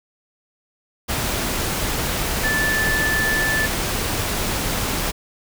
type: tone in noise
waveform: sine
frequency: 1751 Hz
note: A6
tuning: 9 cents flat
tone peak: -19 dBFS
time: 2.43-3.67 s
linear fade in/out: 20 ms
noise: pink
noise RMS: -23 dBFS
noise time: 1.08-5.12 s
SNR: +1 dB
effects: none

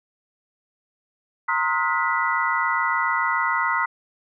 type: tone cluster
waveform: sine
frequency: 928 / 1055 / 1271 / 1436 / 1976 Hz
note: A#5 / C6 / D#6 / F6 / B6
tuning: -8 / +14 / +36 / +48 / 0 cents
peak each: -26 dBFS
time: 1.48-3.86 s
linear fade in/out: 10 ms
effects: none

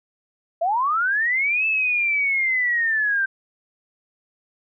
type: linear two-way sweep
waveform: sine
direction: up then down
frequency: 641 to 2637 to 1554 Hz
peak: -18 dBFS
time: 0.61-3.26 s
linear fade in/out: 10 ms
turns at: 1.66 s
effects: none

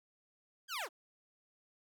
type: linear sweep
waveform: 15% pulse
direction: down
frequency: 1661.2 to 277.2 Hz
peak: -31 dBFS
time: 0.68-0.89 s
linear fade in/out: 50 ms
effects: none

